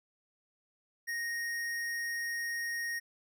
triangle tone with hard clipping, 1864.7 Hz, A#6, in tune, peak -35 dBFS, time 1.07-3 s, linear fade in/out 20 ms, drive 18 dB, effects none

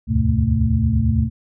sine tone cluster, 72.3 / 81.2 / 103.4 / 125 / 222.4 Hz, D2 / E2 / G#2 / B2 / A3, -27 / -26 / -7 / +21 / +19 cents, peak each -21 dBFS, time 0.07-1.3 s, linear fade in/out 50 ms, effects none

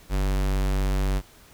square tone, 48.14 Hz, G1, 31 cents flat, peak -22 dBFS, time 0.09-1.22 s, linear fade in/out 50 ms, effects pink hiss -52 dBFS RMS until 1.53 s

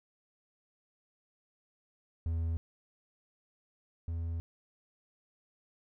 triangle tone pair in turn, 82.41 / 83.37 Hz, E2 / E2, 0 / +20 cents, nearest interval unison, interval 20 cents, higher second, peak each -28 / -31 dBFS, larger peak first, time 2.26-2.57 / 4.08-4.4 s, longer second, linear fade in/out 0 ms, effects none

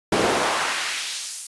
brown noise with high-pass filter sweep, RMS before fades -24 dBFS, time 0.12-1.47 s, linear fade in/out 5 ms, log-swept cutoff 300 to 9100 Hz, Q 1, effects resampled to 24000 Hz

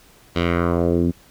10% pulse tone with low-pass filter sweep, 86 Hz, F2, 26 cents flat, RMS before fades -19 dBFS, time 0.35-1.12 s, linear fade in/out 20 ms, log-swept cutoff 3800 to 230 Hz, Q 1.8, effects pink hiss -51 dBFS RMS until 1.3 s

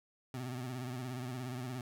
25% pulse tone with vibrato, 126.1 Hz, B2, 36 cents sharp, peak -35 dBFS, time 0.34-1.81 s, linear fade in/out 2 ms, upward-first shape sine, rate 17 Hz, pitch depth 79 cents each way, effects none

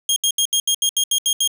20% pulse tone bursts, 3243 Hz, G#7, 42 cents flat, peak -10 dBFS, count 10, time 0.09-1.476 s, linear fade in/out 2 ms, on 72 ms, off 74 ms, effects none

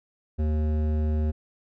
sine tone with hard clipping, 76.7 Hz, D#2, 24 cents flat, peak -24 dBFS, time 0.38-1.32 s, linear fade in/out 20 ms, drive 13 dB, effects none

